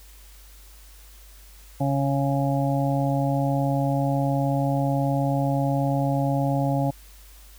harmonic tone, 138.59 Hz, C#3, in tune, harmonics 1 / 2 / 4 / 5 / 6, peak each -23 / -26 / -29 / -30 / -31 dBFS, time 1.8-6.91 s, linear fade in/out 10 ms, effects added 50 Hz sine -46 dBFS peak until 7.58 s + white hiss -52 dBFS RMS until 7.58 s

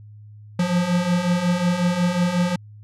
square beating tone pair, 173 / 178.5 Hz, F3 / F3, -16 / +38 cents, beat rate 5.5 Hz, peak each -25 / -20 dBFS, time 0.59-2.56 s, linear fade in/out 5 ms, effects added 105 Hz sine -40 dBFS peak until 2.83 s + low-pass 8000 Hz 12 dB/octave

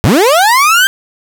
30% pulse linear sweep, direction up, 75.8 to 1594 Hz, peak -3 dBFS, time 0.04-0.87 s, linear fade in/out 0 ms, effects none

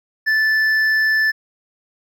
triangle tone with hard clipping, 1753 Hz, A6, 7 cents flat, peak -15 dBFS, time 0.26-1.32 s, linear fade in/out 20 ms, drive 8 dB, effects none

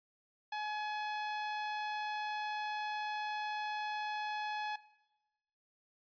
sawtooth tone, 846 Hz, G#5, 32 cents sharp, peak -33 dBFS, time 0.52-4.76 s, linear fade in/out 5 ms, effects noise-tail reverb RT60 1.0 s tail -18 dB re dry + resampled to 11025 Hz

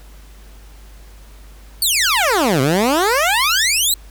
15% pulse exponential two-way sweep, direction down then up, 4639 to 125.9 to 4153 Hz, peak -7 dBFS, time 1.82-3.94 s, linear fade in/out 2 ms, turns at 2.61 s, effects added 50 Hz sine -38 dBFS peak until 4.1 s + pink hiss -48 dBFS RMS until 4.1 s

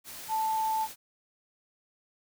sine tone in noise, 880 Hz, A5, in tune, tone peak -26 dBFS, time 0.28-0.88 s, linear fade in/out 50 ms, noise white, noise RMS -43 dBFS, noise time 0.04-0.96 s, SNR +14 dB, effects none

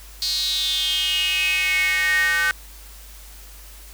square tone with high-pass filter sweep, 169.1 Hz, E3, 44 cents sharp, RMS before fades -21 dBFS, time 0.22-2.51 s, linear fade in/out 0 ms, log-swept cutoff 4400 to 1600 Hz, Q 8, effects added 50 Hz sine -41 dBFS peak until 3.93 s + white hiss -45 dBFS RMS until 3.93 s

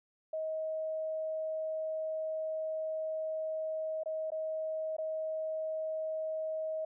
sine tone with dropouts, 632 Hz, D#5, 27 cents sharp, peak -33 dBFS, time 0.33-6.85 s, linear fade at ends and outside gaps 5 ms, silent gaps 4.035-4.058 / 4.304-4.318 / 4.967-4.983 s, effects none

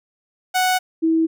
sawtooth / sine tone pair in turn, 740 / 324.2 Hz, F#5 / E4, 0 / -29 cents, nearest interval octave + major second, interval 1429 cents, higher first, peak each -12 / -14 dBFS, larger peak first, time 0.54-0.79 / 1.02-1.27 s, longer neither, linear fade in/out 20 ms, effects none

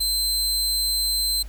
sawtooth tone, 4100 Hz, C8, 36 cents flat, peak -18 dBFS, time 0-1.43 s, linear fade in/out 10 ms, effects added 50 Hz sine -33 dBFS peak until 1.48 s + pink hiss -51 dBFS RMS until 1.48 s

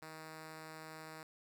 5% pulse tone, 158.1 Hz, D#3, 28 cents sharp, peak -37 dBFS, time 0.02-1.23 s, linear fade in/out 2 ms, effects none

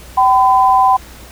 sine tone pair together, 769 / 1010.4 Hz, G5 / B5, -33 / +39 cents, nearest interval perfect fourth, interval 472 cents, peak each -10 dBFS, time 0.17-0.97 s, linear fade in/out 10 ms, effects added 60 Hz sine -37 dBFS peak until 1.31 s + pink hiss -38 dBFS RMS until 1.31 s

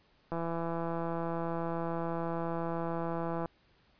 click train, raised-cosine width 1 ms, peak -22 dBFS, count 525, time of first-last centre 0.32-3.458 s, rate 167 Hz, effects pink hiss -67 dBFS RMS until 3.99 s + resampled to 11025 Hz

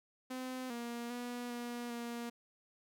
sawtooth tone with pitch steps, 256.6 / 236.7 / 243.2 / 240.2 / 236.4 Hz, C4 / A#3 / B3 / B3 / A#3, -34 / +27 / -26 / -48 / +24 cents, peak -36 dBFS, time 0.3-2.3 s, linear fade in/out 10 ms, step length 400 ms, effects none

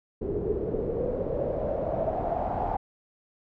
pink noise with low-pass filter sweep, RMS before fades -29 dBFS, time 0.21-2.77 s, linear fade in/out 10 ms, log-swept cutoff 390 to 810 Hz, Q 6.8, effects none

